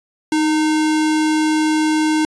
sine tone with sample-and-hold, 311.1 Hz, D#4, in tune, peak -13 dBFS, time 0.32-2.25 s, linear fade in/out 2 ms, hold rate 1225 Hz, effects resampled to 22050 Hz

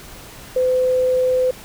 sine tone, 509 Hz, C5, 48 cents flat, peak -14 dBFS, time 0.56-1.51 s, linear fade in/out 5 ms, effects pink hiss -39 dBFS RMS until 1.64 s

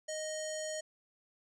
square tone with low-pass filter, 622.3 Hz, D#5, in tune, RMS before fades -39 dBFS, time 0.08-0.81 s, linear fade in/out 10 ms, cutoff 7300 Hz, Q 7.9, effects none

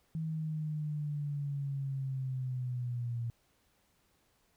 sine linear sweep, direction down, 160.9 to 116.54 Hz, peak -33 dBFS, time 0.15-3.3 s, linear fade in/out 0 ms, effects pink hiss -72 dBFS RMS until 4.56 s

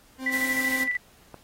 40% pulse tone, 261.6 Hz, C4, in tune, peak -31 dBFS, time 0.18-0.89 s, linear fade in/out 50 ms
sine tone with tremolo, 1975.5 Hz, B6, in tune, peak -22 dBFS, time 0.26-0.97 s, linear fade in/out 5 ms, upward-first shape square, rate 13 Hz, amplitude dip 50%
white noise, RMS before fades -36 dBFS, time 0.32-0.84 s, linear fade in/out 5 ms
click, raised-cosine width 1 ms, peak -26 dBFS, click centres 1.343 s
effects pink hiss -57 dBFS RMS until 1.43 s + AAC 48 kbps

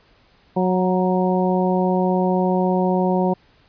harmonic tone with a mistuned harmonic, 183.6 Hz, F#3, 13 cents flat, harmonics 1 / 2 / 3 / 4 / 5, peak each -19 / -22 / -24 / -25 / -26 dBFS, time 0.56-3.34 s, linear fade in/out 10 ms, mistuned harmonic 5, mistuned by +28 cents, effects pink hiss -56 dBFS RMS until 3.68 s + resampled to 11025 Hz

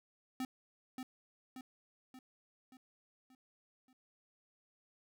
square tone with echo, 257.7 Hz, C4, 26 cents flat, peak -37 dBFS, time 0.4-0.45 s, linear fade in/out 2 ms, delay 580 ms, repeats 6, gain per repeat -5 dB, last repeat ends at 3.93 s, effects none

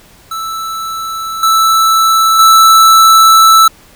square tone with level steps, 1318.5 Hz, E6, in tune, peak -18 / -7 / -3 dBFS, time 0.31-3.68 s, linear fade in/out 5 ms, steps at 1.43 / 2.39 s, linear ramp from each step 2 ms, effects pink hiss -42 dBFS RMS until 3.95 s

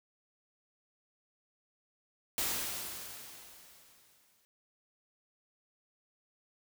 white noise with exponential decay, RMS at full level -32 dBFS, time 2.38-4.45 s, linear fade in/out 0 ms, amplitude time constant 450 ms, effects none

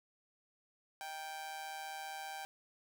sawtooth tone with amplitude modulation, 785 Hz, G5, 2 cents sharp, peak -36 dBFS, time 1.01-2.45 s, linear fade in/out 0 ms, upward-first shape sine, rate 155 Hz, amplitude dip 60%, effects none

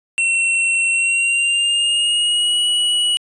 square tone with pitch glide, 2715 to 2927 Hz, F7 to F#7, -50 to -19 cents, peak -15 dBFS, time 0.18-3.17 s, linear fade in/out 0 ms, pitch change +131 cents, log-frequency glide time 0.91-2.63 s, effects resampled to 22050 Hz

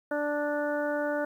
harmonic tone, 293.8 Hz, D4, 1 cent sharp, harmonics 1 / 2 / 3 / 4 / 5 / 6, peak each -33 / -29 / -38 / -43 / -35 / -44 dBFS, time 0.11-1.25 s, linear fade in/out 5 ms, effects 10-bit

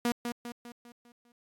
sawtooth tone with echo, 239.2 Hz, A#3, 45 cents sharp, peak -22 dBFS, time 0.05-0.12 s, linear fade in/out 2 ms, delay 200 ms, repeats 6, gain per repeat -6 dB, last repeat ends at 1.32 s, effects AAC 48 kbps

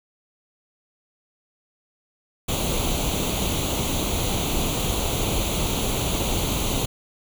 pink noise with comb filter, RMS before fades -24 dBFS, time 2.48-6.86 s, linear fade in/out 10 ms, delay 0.29 ms, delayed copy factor +0.75, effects none

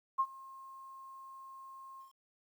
sine tone with ADSR envelope, 1069 Hz, C6, 37 cents sharp, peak -25 dBFS, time 0.18-2.13 s, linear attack 19 ms, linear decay 58 ms, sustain -23 dB, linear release 130 ms, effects 11-bit

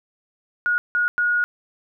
sine tone bursts at uneven times, 1445 Hz, F#6, 41 cents flat, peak -17 dBFS, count 3, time 0.66-0.78 / 0.95-1.08 / 1.18-1.44 s, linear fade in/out 0 ms, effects none

